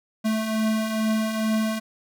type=beating tone pair; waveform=square; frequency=217.1 / 219.4 Hz; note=A3 / A3; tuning=-23 / -5 cents; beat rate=2.3 Hz; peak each=-31 / -23 dBFS; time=0.24-1.8 s; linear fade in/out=20 ms; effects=none